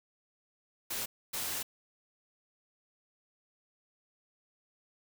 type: noise bursts at uneven times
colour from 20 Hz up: white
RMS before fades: -36 dBFS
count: 2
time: 0.9-1.06 / 1.33-1.63 s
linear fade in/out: 10 ms
effects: none